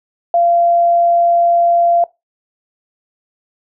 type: tone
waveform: sine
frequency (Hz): 688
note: F5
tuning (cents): -26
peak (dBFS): -9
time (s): 0.34-2.04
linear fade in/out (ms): 2
effects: noise-tail reverb RT60 0.2 s tail -20 dB re dry

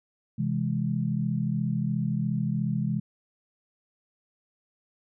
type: chord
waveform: sine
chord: C augmented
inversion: none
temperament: equal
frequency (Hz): 130.81 / 164.81 / 207.7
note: C3 / E3 / G#3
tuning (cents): 0 / 0 / 0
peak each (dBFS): -29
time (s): 0.38-3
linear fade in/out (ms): 10
effects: none

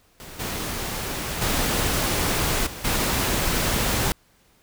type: noise with level steps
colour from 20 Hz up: pink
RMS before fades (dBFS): -40 / -29 / -23 / -36 / -23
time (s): 0.2-4.12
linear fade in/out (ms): 0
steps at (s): 0.39 / 1.41 / 2.66 / 2.84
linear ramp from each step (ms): 10
effects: pink hiss -60 dBFS RMS until 4.62 s

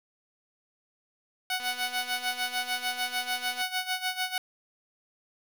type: tone with tremolo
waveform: 10% pulse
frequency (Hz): 741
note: F#5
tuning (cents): +2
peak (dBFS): -18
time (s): 1.5-4.38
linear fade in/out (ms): 2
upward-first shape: sine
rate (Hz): 6.7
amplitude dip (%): 80
type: click train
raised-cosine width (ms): 0.2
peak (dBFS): -27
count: 501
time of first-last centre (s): 1.6-3.616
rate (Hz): 248
effects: none

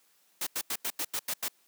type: noise bursts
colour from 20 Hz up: white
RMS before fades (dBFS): -32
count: 8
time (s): 0.41-1.483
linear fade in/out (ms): 5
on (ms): 58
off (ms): 87
effects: white hiss -67 dBFS RMS until 1.67 s + high-pass 200 Hz 12 dB/octave

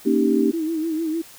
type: chord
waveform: sine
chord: Eb dominant seventh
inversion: second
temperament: equal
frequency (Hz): 233.1 / 277.2 / 311.1 / 392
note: Bb3 / Db4 / Eb4 / G4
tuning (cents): 0 / 0 / 0 / 0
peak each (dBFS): -21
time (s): 0.05-0.52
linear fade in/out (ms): 20
type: tone with vibrato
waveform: sine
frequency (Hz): 321.2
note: E4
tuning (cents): -45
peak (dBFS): -21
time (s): 0.53-1.22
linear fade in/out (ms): 10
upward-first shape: sine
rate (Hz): 6.6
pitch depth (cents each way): 69
effects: white hiss -45 dBFS RMS until 1.38 s

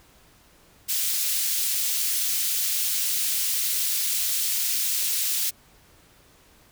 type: high-pass noise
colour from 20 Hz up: white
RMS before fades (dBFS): -25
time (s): 0.88-5.51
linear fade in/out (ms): 20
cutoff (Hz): 3100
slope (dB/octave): 12
effects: pink hiss -56 dBFS RMS until 6.71 s

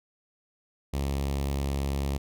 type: tone with notch filter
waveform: sawtooth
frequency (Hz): 69.3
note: C#2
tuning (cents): 0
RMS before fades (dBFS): -29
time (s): 0.93-2.18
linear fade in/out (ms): 10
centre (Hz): 1500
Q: 1.5
effects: none

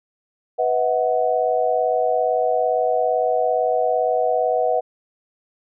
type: chord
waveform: sine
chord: B suspended fourth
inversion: none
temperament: equal with one note detuned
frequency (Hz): 493.9 / 642.3 / 740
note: B4 / E5 / F#5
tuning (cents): 0 / -45 / 0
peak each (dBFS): -21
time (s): 0.58-4.81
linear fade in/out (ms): 20
effects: none

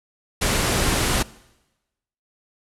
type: low-pass noise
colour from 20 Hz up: pink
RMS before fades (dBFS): -21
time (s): 0.41-1.23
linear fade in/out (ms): 10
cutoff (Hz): 12000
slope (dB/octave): 48
effects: noise-tail reverb RT60 1.0 s tail -21 dB re dry

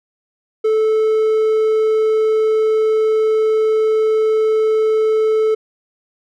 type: tone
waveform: triangle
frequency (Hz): 436.8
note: A4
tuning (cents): -13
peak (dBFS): -10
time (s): 0.64-5.55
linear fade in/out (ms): 10
effects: none

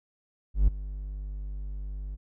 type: tone with ADSR envelope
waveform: triangle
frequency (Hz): 49.56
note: G1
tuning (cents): +20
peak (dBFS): -13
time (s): 0.54-2.17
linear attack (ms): 140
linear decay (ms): 6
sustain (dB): -18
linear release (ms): 31
effects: none

